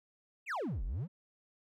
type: exponential two-way sweep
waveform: triangle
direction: down then up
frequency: 2853 to 37.5 to 203.6 Hz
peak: -32 dBFS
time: 0.46-1.08 s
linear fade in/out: 50 ms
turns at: 0.84 s
effects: none